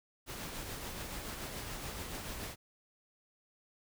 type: noise with tremolo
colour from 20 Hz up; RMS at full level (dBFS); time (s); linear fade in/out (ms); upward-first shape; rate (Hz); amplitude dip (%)
pink; -41; 0.26-2.56; 50; triangle; 7; 35
effects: none